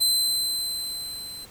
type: tone with level ramp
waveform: sawtooth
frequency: 4069 Hz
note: C8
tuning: 49 cents flat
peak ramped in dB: -15 to -34 dBFS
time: 0-1.46 s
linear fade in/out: 20 ms
effects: pink hiss -49 dBFS RMS until 1.5 s